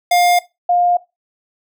square / sine tone pair in turn, 707 / 707 Hz, F5 / F5, +21 / +21 cents, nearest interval unison, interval 0 cents, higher neither, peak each -11 dBFS, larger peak neither, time 0.11-0.39 / 0.69-0.97 s, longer neither, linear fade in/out 5 ms, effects noise-tail reverb RT60 0.2 s tail -17 dB re dry

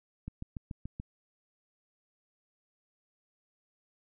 click train, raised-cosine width 5 ms, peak -26 dBFS, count 6, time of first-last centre 0.28-0.999 s, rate 6.95 Hz, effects none

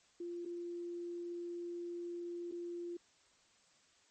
sine tone with dropouts, 346.5 Hz, F4, 14 cents flat, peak -40 dBFS, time 0.2-2.97 s, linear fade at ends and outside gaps 5 ms, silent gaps 0.452-0.458 / 2.514-2.521 s, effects white hiss -69 dBFS RMS until 4.1 s + MP3 32 kbps

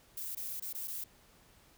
violet noise with dropouts, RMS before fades -40 dBFS, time 0.17-1.04 s, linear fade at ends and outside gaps 5 ms, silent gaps 0.35-0.369 / 0.599-0.621 / 0.729-0.747 / 0.875-0.879 s, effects pink hiss -63 dBFS RMS until 1.77 s

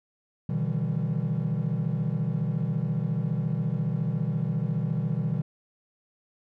triangle chord, E minor seventh, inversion second, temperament equal with one note detuned, 123.47 / 150.35 / 164.81 / 196 Hz, B2 / D3 / E3 / G3, 0 / +41 / 0 / 0 cents, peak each -28 / -27 / -27 / -31 dBFS, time 0.49-5.42 s, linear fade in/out 5 ms, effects tanh soft clip ceiling -16 dBFS

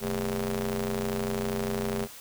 sawtooth ring-modulated tone, 92.5 Hz, F#2, in tune, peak -21 dBFS, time 0-2.08 s, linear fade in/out 50 ms, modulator 310 Hz, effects white hiss -46 dBFS RMS until 2.2 s

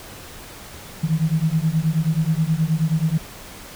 sine beating tone pair, 155 / 164.4 Hz, D#3 / E3, -6 / -4 cents, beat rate 9.4 Hz, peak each -20 dBFS, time 1.03-3.18 s, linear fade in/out 10 ms, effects pink hiss -39 dBFS RMS until 3.75 s

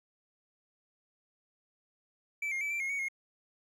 triangle tone with pitch steps, 2316 / 2132 / 2305 / 2349 / 2154 / 2238 / 2151 Hz, D7 / C7 / D7 / D7 / C7 / C#7 / C7, -25 / +32 / -33 / 0 / +50 / +16 / +47 cents, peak -30 dBFS, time 2.42-3.085 s, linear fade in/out 5 ms, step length 95 ms, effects none

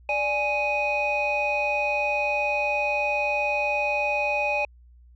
sine tone cluster, 588 / 831 / 2496 Hz, D5 / G#5 / D#7, +2 / +1 / +5 cents, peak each -26 / -27 / -24 dBFS, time 0.09-4.65 s, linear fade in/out 2 ms, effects tanh soft clip ceiling -16 dBFS + added 60 Hz sine -49 dBFS peak until 5.15 s

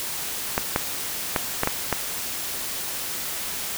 clicks, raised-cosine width 0.5 ms, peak -5 dBFS, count 6, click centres 0.579 / 0.761 / 1.362 / 1.634 / 1.674 / 1.927 s, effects white hiss -30 dBFS RMS until 3.77 s

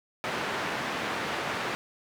white band-pass noise, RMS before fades -32 dBFS, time 0.24-1.75 s, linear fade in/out 0 ms, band 130 to 1900 Hz, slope 12 dB/octave, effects none

